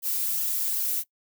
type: noise with flanger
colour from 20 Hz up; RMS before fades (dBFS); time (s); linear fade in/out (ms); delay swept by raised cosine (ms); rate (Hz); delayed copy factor
violet; -27; 0.02-1.04; 50; 0.62 to 3.02; 2.6; +0.55
effects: noise-tail reverb RT60 0.1 s tail -21 dB re dry